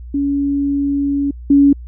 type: tone pair in turn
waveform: sine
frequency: 281.6 / 281.6 Hz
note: C#4 / C#4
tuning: +27 / +27 cents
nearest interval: unison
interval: 0 cents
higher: neither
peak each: -14 / -6 dBFS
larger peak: second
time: 0.14-1.31 / 1.5-1.73 s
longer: first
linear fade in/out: 5 ms
effects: added 60 Hz sine -29 dBFS peak until 1.87 s